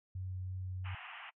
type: tone with vibrato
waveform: sine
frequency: 92.7 Hz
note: F#2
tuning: 4 cents sharp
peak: -38 dBFS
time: 0.15-0.95 s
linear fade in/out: 5 ms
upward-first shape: sine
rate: 3 Hz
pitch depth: 8 cents each way
type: band-pass noise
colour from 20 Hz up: white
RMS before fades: -49 dBFS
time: 0.84-1.31 s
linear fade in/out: 20 ms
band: 690 to 3000 Hz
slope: 96 dB/octave
effects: noise-tail reverb RT60 0.1 s tail -26 dB re dry